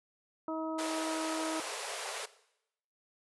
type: harmonic tone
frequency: 318.9 Hz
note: D#4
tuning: 43 cents sharp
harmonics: 1 / 2 / 3 / 4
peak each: -36 / -39 / -41 / -42 dBFS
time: 0.48-1.6 s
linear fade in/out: 2 ms
type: band-pass noise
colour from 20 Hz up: pink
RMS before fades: -40 dBFS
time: 0.78-2.26 s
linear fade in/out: 10 ms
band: 410 to 11000 Hz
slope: 96 dB/octave
effects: noise-tail reverb RT60 0.8 s tail -17 dB re dry